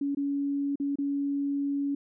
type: tone with dropouts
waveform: sine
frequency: 281.7 Hz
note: C#4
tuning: 28 cents sharp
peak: -26 dBFS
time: 0.01-1.95 s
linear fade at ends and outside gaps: 5 ms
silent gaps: 0.149-0.17 / 0.757-0.799 / 0.957-0.985 s
effects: none